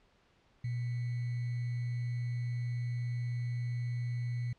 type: tone with sample-and-hold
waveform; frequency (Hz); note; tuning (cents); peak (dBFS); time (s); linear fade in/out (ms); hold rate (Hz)
sine; 120.9; B2; -36; -32; 0.64-4.53; 5; 2100
effects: pink hiss -68 dBFS RMS until 4.58 s + low-pass 4000 Hz 12 dB/octave